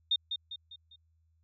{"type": "tone with echo", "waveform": "sine", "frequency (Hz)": 3657, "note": "A#7", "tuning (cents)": -34, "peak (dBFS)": -24, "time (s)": [0.11, 0.16], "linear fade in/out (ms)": 5, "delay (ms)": 200, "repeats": 4, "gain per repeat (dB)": -7, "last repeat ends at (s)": 0.96, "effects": ["added 81 Hz sine -67 dBFS peak until 1.43 s"]}